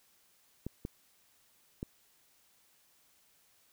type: clicks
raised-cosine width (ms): 3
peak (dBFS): -24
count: 3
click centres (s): 0.666 / 0.851 / 1.829
effects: white hiss -68 dBFS RMS until 3.72 s